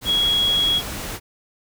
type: tone in noise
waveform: sine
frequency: 3322 Hz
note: G#7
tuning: in tune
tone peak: -16 dBFS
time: 0.05-0.82 s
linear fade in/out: 50 ms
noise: pink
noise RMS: -30 dBFS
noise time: 0.01-1.2 s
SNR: +11 dB
effects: none